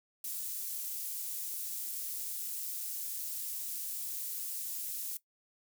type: high-pass noise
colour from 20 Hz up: pink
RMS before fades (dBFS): -39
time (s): 0.24-5.17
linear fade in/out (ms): 2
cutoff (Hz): 11000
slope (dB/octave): 12
effects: noise-tail reverb RT60 0.1 s tail -17 dB re dry